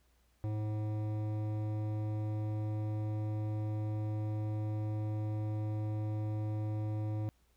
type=tone with hard clipping; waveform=sine; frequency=106.9 Hz; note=A2; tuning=49 cents flat; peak=-35 dBFS; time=0.44-7.29 s; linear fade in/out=0 ms; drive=13 dB; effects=added 60 Hz sine -69 dBFS peak until 7.56 s + pink hiss -74 dBFS RMS until 7.56 s